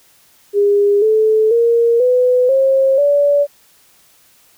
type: tone with pitch steps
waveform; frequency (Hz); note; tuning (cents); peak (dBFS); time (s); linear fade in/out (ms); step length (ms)
sine; 406.4 / 435.6 / 466.8 / 500.3 / 536.2 / 574.7; G#4 / A4 / A#4 / B4 / C5 / D5; -38 / -17 / +2 / +22 / +42 / -38; -9; 0.53-3.47; 50; 490
effects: white hiss -51 dBFS RMS until 4.57 s

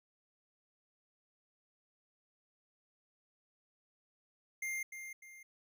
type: tone with echo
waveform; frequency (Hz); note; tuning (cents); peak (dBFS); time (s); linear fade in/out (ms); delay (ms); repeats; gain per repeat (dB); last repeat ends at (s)
square; 2108; C7; +12; -37; 4.62-4.83; 5; 300; 2; -8; 5.43
effects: none

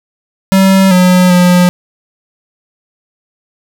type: tone with pitch steps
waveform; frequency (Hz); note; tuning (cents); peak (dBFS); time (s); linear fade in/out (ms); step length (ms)
square; 191.9 / 181.7 / 178.7; G3 / F#3 / F3; -37 / -31 / +40; -5; 0.52-1.69; 0; 390
effects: none

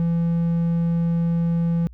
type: tone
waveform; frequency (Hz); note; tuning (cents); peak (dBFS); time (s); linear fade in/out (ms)
triangle; 168.4; E3; +37; -16; 0-1.87; 0
effects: added 60 Hz sine -40 dBFS peak until 1.93 s

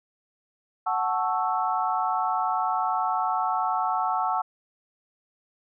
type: chord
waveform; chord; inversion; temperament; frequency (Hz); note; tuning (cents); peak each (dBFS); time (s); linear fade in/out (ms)
sine; F# minor seventh; none; equal; 740 / 880 / 1108.7 / 1318.5; F#5 / A5 / C#6 / E6; 0 / 0 / 0 / 0; -27 / -28 / -30 / -29; 0.86-4.42; 10
effects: none

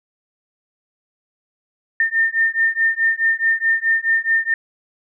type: beating tone pair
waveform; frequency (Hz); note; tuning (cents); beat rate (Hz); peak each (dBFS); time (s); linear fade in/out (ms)
sine; 1809 / 1813.7; A6 / A#6; +48 / -48; 4.7; -18; 2-4.54; 2
effects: none

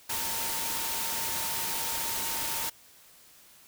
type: tone in noise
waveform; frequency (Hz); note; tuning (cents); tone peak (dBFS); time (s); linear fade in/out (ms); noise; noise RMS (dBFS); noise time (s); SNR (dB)
sine; 912; A#5; -38; -40; 0.09-2.7; 10; white; -32; 0.09-2.7; -11
effects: white hiss -56 dBFS RMS until 3.67 s

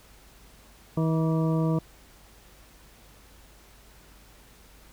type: harmonic tone with a mistuned harmonic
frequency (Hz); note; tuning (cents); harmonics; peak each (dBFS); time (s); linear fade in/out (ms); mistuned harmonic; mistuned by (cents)
160.5; E3; -46; 1 / 2 / 3 / 4 / 6 / 7; -23 / -29 / -33 / -35 / -39 / -40; 0.97-1.79; 5; 7; +55
effects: added 50 Hz sine -55 dBFS peak until 4.92 s + pink hiss -55 dBFS RMS until 4.92 s

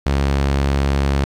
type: tone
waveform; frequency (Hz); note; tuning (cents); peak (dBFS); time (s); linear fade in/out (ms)
sawtooth; 69.3; C#2; 0; -11; 0.06-1.24; 0
effects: low-pass 6000 Hz 12 dB/octave + 8-bit

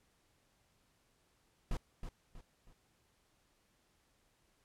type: noise with echo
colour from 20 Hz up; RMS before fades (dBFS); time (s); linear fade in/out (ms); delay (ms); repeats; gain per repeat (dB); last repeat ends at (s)
brown; -35; 1.71-1.77; 2; 320; 3; -8; 2.73
effects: pink hiss -74 dBFS RMS until 4.64 s + low-pass 12000 Hz 12 dB/octave

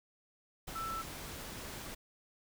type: tone in noise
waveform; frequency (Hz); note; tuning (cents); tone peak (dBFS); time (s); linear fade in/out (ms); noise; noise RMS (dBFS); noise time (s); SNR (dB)
sine; 1327; E6; +11; -37; 0.75-1.02; 10; pink; -45; 0.67-1.95; +5
effects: none

